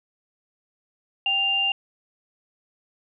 sine tone pair together, 784 / 2794 Hz, G5 / F7, 0 / 0 cents, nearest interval octave + minor seventh, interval 2200 cents, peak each -31 / -20 dBFS, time 1.26-1.72 s, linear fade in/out 2 ms, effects none

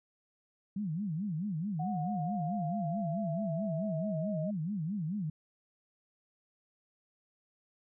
sine tone with vibrato, 180 Hz, F#3, 47 cents flat, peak -32 dBFS, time 0.76-5.3 s, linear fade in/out 5 ms, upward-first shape sine, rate 4.6 Hz, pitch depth 290 cents each way
sine exponential sweep, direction down, 737 to 622.3 Hz, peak -36 dBFS, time 1.79-4.51 s, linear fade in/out 10 ms
effects none

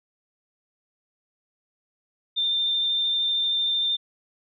sine tone with vibrato, 3592 Hz, A7, 35 cents sharp, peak -21 dBFS, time 2.36-3.97 s, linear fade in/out 20 ms, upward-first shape square, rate 13 Hz, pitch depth 9 cents each way, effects none

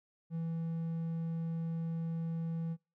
triangle tone, 164.81 Hz, E3, in tune, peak -32 dBFS, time 0.3-2.77 s, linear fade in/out 50 ms, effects noise-tail reverb RT60 0.3 s tail -26 dB re dry

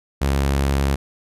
sawtooth tone, 69 Hz, C#2, 7 cents flat, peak -13 dBFS, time 0.21-0.96 s, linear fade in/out 10 ms, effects resampled to 32000 Hz

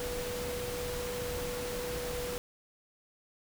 sine tone in noise, 490 Hz, B4, 14 cents flat, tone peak -36 dBFS, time 0-2.38 s, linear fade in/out 0 ms, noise pink, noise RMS -39 dBFS, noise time 0-2.38 s, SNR 0 dB, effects none

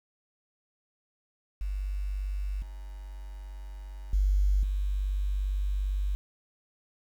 sine tone with level steps, 48.77 Hz, G1, 8 cents flat, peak -29 / -38 / -21 / -26 dBFS, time 1.61-6.15 s, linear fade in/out 0 ms, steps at 2.62 / 4.13 / 4.63 s, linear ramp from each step 2 ms, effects 9-bit

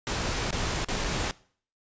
pink noise with dropouts, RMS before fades -29 dBFS, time 0.07-1.31 s, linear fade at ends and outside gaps 0 ms, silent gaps 0.507-0.527 / 0.846-0.886 / 1.04-1.044 s, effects noise-tail reverb RT60 0.5 s tail -21 dB re dry + resampled to 16000 Hz

